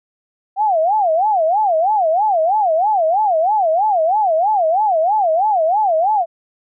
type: tone with vibrato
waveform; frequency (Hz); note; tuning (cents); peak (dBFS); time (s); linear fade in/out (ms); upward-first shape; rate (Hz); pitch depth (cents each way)
sine; 740; F#5; 0; -12; 0.56-6.26; 50; sine; 3.1; 280
effects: none